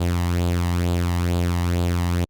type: tone with flanger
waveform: sawtooth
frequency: 87.31 Hz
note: F2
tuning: in tune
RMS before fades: -21 dBFS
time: 0-2.25 s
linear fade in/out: 10 ms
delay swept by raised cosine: 0.25 to 1.05 ms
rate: 2.2 Hz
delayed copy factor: +0.55
effects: Opus 48 kbps